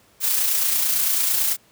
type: noise with amplitude modulation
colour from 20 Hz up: blue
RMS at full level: -19 dBFS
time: 0.2-1.57 s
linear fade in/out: 50 ms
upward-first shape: sine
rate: 29 Hz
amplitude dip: 35%
effects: pink hiss -56 dBFS RMS until 1.71 s + high-pass 80 Hz 12 dB/octave